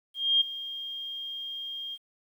sine tone with ADSR envelope, 3218 Hz, G7, 45 cents sharp, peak -18 dBFS, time 0.14-1.98 s, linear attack 270 ms, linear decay 10 ms, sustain -16 dB, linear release 44 ms, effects 10-bit

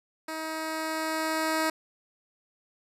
10% pulse tone with level ramp, 317.4 Hz, D#4, 35 cents sharp, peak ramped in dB -25 to -16 dBFS, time 0.28-1.7 s, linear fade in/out 5 ms, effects resampled to 32000 Hz

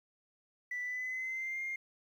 sine tone with pitch glide, 1975.5 to 2117 Hz, B6 to C7, 0 to +20 cents, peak -34 dBFS, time 0.71-1.76 s, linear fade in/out 5 ms, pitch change +120 cents, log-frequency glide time 0.82-1.61 s, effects tanh soft clip ceiling -32 dBFS + 11-bit

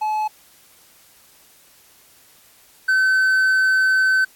triangle tone pair in turn, 858 / 1528.8 Hz, A5 / G6, -44 / -44 cents, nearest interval minor seventh, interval 1000 cents, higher second, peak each -17 / -12 dBFS, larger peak second, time 0.01-0.28 / 2.88-4.25 s, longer second, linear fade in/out 10 ms, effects white hiss -52 dBFS RMS until 4.35 s + AAC 64 kbps

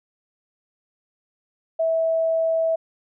sine tone, 652 Hz, E5, 19 cents flat, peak -18 dBFS, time 1.79-2.76 s, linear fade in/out 10 ms, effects none

